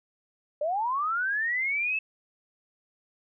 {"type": "linear sweep", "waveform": "sine", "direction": "up", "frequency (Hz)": [570, 2637], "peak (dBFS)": -25, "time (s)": [0.61, 1.99], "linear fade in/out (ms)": 5, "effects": []}